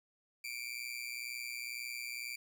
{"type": "tone with amplitude modulation", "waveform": "sawtooth", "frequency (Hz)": 2349, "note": "D7", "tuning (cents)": 0, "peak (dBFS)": -33, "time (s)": [0.44, 2.36], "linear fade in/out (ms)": 5, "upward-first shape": "sine", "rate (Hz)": 122, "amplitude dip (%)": 85, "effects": []}